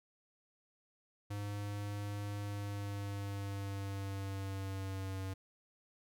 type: tone with pitch glide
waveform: square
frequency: 102.3 to 95.45 Hz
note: G#2 to G2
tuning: -26 to -46 cents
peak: -39 dBFS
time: 1.3-5.34 s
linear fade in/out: 10 ms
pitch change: -120 cents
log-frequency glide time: 2.38-5.22 s
effects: none